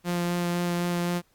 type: tone with vibrato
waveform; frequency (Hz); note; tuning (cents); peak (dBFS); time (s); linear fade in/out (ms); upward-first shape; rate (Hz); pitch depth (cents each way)
sawtooth; 174.61; F3; 0; -21; 0.04-1.22; 50; sine; 3.9; 10
effects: pink hiss -66 dBFS RMS until 1.34 s + Opus 48 kbps